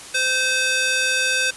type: tone with high-pass filter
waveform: square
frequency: 517 Hz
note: C5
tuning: 21 cents flat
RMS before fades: -20 dBFS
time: 0.14-1.51 s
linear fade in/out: 10 ms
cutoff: 1800 Hz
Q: 1
effects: white hiss -38 dBFS RMS until 1.56 s + resampled to 24000 Hz